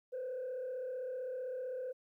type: tone with frequency modulation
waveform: sine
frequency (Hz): 510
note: C5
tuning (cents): -44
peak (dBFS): -36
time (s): 0.12-1.93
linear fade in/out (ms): 20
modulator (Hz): 35.6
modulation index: 0.58
effects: tanh soft clip ceiling -35 dBFS + 13-bit